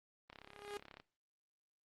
click train, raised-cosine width 0.3 ms, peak -36 dBFS, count 25, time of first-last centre 0.3-1 s, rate 34.3 Hz
sawtooth tone with exponential growth, 410.2 Hz, G#4, 21 cents flat, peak -37 dBFS, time 0.32-0.77 s, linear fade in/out 0 ms, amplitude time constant 96 ms
effects noise-tail reverb RT60 0.4 s tail -22 dB re dry + Opus 24 kbps

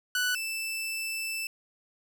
sawtooth tone pair in turn, 1485 / 2646 Hz, F#6 / E7, +6 / +6 cents, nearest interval minor seventh, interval 1000 cents, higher second, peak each -22 / -28 dBFS, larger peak first, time 0.15-0.35 / 0.35-1.47 s, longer second, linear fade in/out 2 ms, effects none

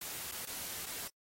white noise with dropouts, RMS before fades -42 dBFS, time 0.01-1.08 s, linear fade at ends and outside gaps 5 ms, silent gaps 0.316-0.319 / 0.455-0.47 / 0.858-0.864 s, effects noise-tail reverb RT60 0.1 s tail -25 dB re dry + AAC 48 kbps

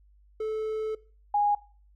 triangle / sine tone pair in turn, 435.5 / 823.8 Hz, A4 / G#5, -18 / -14 cents, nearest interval major seventh, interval 1104 cents, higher second, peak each -26 / -21 dBFS, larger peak second, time 0.4-0.95 / 1.34-1.55 s, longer first, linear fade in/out 5 ms, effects noise-tail reverb RT60 0.4 s tail -21 dB re dry + added 50 Hz sine -56 dBFS peak until 1.95 s

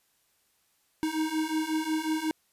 square beating tone pair, 311.1 / 316.6 Hz, D#4 / D#4, 0 / +30 cents, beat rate 5.5 Hz, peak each -32 / -30 dBFS, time 1.03-2.31 s, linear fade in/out 0 ms, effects white hiss -70 dBFS RMS until 2.52 s + resampled to 32000 Hz

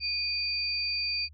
sine tone pair together, 2458 / 4640 Hz, D#7 / D8, -22 / -22 cents, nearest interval major seventh, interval 1100 cents, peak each -33 / -29 dBFS, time 0-1.29 s, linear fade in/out 50 ms, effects added 76 Hz sine -49 dBFS peak until 1.33 s

